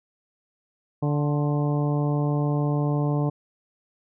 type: harmonic tone with a mistuned harmonic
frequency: 146.3 Hz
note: D3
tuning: 6 cents flat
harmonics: 1 / 2 / 3 / 4 / 5 / 6 / 7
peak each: -22 / -28 / -32 / -34 / -36 / -38 / -39 dBFS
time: 1.02-3.3 s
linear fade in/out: 10 ms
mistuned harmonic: 7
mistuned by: +43 cents
effects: none